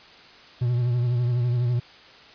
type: tone with vibrato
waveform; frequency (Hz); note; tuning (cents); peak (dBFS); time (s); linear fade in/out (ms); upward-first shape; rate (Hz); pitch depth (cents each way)
triangle; 121.7; B2; -25; -18; 0.61-1.8; 10; triangle; 12; 56
effects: white hiss -48 dBFS RMS until 2.34 s + resampled to 11025 Hz